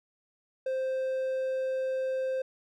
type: tone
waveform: triangle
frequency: 523.3 Hz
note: C5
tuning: in tune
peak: -26 dBFS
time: 0.66-2.42 s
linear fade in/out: 5 ms
effects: none